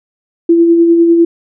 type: tone with tremolo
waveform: sine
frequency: 336.8 Hz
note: E4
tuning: 37 cents sharp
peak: -3 dBFS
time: 0.49-1.25 s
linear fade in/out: 5 ms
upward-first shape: sine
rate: 10 Hz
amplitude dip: 35%
effects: none